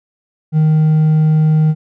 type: tone with hard clipping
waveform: triangle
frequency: 155.56 Hz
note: D#3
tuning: in tune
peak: -9 dBFS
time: 0.52-1.75 s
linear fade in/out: 50 ms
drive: 5 dB
effects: none